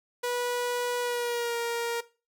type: tone with pitch glide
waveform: sawtooth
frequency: 488.2 to 468.9 Hz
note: B4 to A#4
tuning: -20 to +10 cents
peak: -24 dBFS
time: 0.23-2.01 s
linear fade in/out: 10 ms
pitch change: -70 cents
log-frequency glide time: 1-1.57 s
effects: noise-tail reverb RT60 0.3 s tail -18 dB re dry